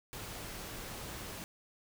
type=noise; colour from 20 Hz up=pink; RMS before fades=-44 dBFS; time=0.13-1.44 s; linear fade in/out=0 ms; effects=none